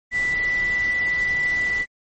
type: tone in noise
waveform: sine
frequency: 1975.5 Hz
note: B6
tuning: in tune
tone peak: -19 dBFS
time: 0.11-1.86 s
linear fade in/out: 50 ms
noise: pink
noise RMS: -36 dBFS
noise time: 0.11-1.86 s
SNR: +14 dB
effects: MP3 32 kbps

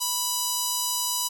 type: tone with notch filter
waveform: 5% pulse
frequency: 987.8 Hz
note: B5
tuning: in tune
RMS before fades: -27 dBFS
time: 0-1.29 s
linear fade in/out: 20 ms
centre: 2000 Hz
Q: 1.1
effects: none

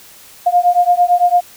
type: beating tone pair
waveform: sine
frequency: 704 / 712.9 Hz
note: F5 / F5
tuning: +14 / +35 cents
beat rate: 8.9 Hz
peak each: -12 dBFS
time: 0.46-1.41 s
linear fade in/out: 10 ms
effects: white hiss -41 dBFS RMS until 1.56 s

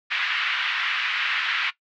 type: band-pass noise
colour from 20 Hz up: white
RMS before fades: -25 dBFS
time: 0.1-1.71 s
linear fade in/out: 20 ms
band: 1300 to 3000 Hz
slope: 24 dB/octave
effects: noise-tail reverb RT60 0.1 s tail -17 dB re dry + low-pass 5000 Hz 12 dB/octave

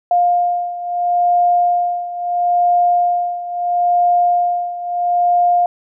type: beating tone pair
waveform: sine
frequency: 705 / 705.75 Hz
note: F5 / F5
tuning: +16 / +18 cents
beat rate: 0.75 Hz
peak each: -14 / -18 dBFS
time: 0.11-5.66 s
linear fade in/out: 2 ms
effects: none

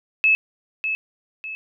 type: tone with echo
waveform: sine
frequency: 2599 Hz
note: E7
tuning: 25 cents flat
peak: -13 dBFS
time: 0.24-0.35 s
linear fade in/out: 0 ms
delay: 600 ms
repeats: 2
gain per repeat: -8 dB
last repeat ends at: 1.55 s
effects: none

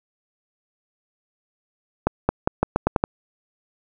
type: accelerating click train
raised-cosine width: 1 ms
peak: -3 dBFS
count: 8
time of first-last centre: 2.07-3.039 s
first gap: 220 ms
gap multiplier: 0.84
effects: none

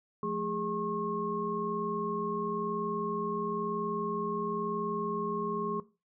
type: tone cluster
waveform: sine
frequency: 175.2 / 216.2 / 411 / 1083 Hz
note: F3 / A3 / G#4 / C#6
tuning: +6 / -30 / -18 / -41 cents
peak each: -39 / -37 / -35 / -35 dBFS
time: 0.23-5.8 s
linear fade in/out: 2 ms
effects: noise-tail reverb RT60 0.3 s tail -18 dB re dry

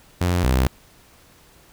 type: tone pair in turn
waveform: sawtooth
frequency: 88.7 / 64.28 Hz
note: F2 / C2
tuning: +27 / -30 cents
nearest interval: tritone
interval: 557 cents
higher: first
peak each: -14 / -12 dBFS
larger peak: second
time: 0.21-0.44 / 0.44-0.67 s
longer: neither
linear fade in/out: 0 ms
effects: pink hiss -52 dBFS RMS until 1.72 s

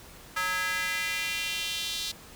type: tone with high-pass filter sweep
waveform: square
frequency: 183.6 Hz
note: F#3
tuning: 13 cents flat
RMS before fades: -31 dBFS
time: 0.36-2.12 s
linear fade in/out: 10 ms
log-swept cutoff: 1400 to 3900 Hz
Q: 2.7
effects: pink hiss -49 dBFS RMS until 2.35 s

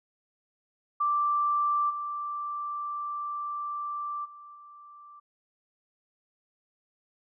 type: tone with level steps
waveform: sine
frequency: 1174 Hz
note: D6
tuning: 1 cent flat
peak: -23 / -31 / -45 / -47 dBFS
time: 1-5.2 s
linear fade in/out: 10 ms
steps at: 1.89 / 4.24 / 4.54 s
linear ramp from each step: 20 ms
effects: none

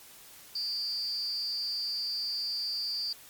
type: tone with amplitude modulation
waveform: sine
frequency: 4689 Hz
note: D8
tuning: 4 cents flat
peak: -27 dBFS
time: 0.55-3.13 s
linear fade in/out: 5 ms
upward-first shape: sine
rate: 298 Hz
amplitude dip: 75%
effects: white hiss -52 dBFS RMS until 3.29 s + MP3 96 kbps

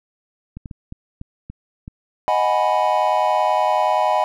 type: clicks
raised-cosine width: 5 ms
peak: -20 dBFS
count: 7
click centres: 0.57 / 0.658 / 0.712 / 0.924 / 1.214 / 1.5 / 1.879 s
type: chord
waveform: triangle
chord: G# minor seventh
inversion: second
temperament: equal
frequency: 622.3 / 740 / 830.6 / 987.8 Hz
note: D#5 / F#5 / G#5 / B5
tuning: 0 / 0 / 0 / 0 cents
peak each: -19 dBFS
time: 2.28-4.24 s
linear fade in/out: 0 ms
effects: none

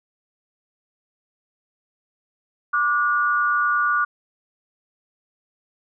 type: tone pair together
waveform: sine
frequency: 1174.7 / 1446.2 Hz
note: D6 / F#6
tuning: 0 / -40 cents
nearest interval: major third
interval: 360 cents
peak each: -20 dBFS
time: 2.73-4.05 s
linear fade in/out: 10 ms
effects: none

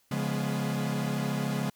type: chord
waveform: 45% pulse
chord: C# dominant seventh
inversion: none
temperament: equal with one note detuned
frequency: 140.69 / 174.61 / 207.7 / 246.9 Hz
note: C#3 / E#3 / G#3 / B3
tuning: +26 / 0 / 0 / 0 cents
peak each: -32 / -35 / -33 / -36 dBFS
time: 0.11-1.7 s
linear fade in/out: 5 ms
effects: white hiss -68 dBFS RMS until 1.75 s

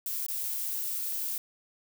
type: noise with dropouts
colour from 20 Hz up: violet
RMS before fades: -33 dBFS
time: 0.06-1.38 s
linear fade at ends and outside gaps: 2 ms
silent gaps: 0.265-0.284 s
effects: none

